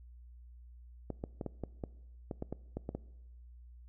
clicks, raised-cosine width 2 ms, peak -24 dBFS, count 12, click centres 1.103 / 1.239 / 1.412 / 1.463 / 1.637 / 1.838 / 2.312 / 2.424 / 2.526 / 2.77 / 2.891 / 2.95 s, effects noise-tail reverb RT60 1.0 s tail -21 dB re dry + added 60 Hz sine -51 dBFS peak until 3.88 s

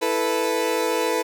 30% pulse chord, E suspended fourth, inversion none, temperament equal, 329.6 / 440 / 493.9 Hz, E4 / A4 / B4, 0 / 0 / 0 cents, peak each -25 / -22 / -21 dBFS, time 0.01-1.23 s, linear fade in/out 20 ms, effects none

